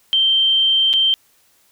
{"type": "tone with dropouts", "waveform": "sine", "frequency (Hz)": 3135, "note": "G7", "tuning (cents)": -1, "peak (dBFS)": -12, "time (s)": [0.13, 1.14], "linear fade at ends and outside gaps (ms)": 0, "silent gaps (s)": [0.931, 0.937], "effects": ["white hiss -57 dBFS RMS until 1.71 s"]}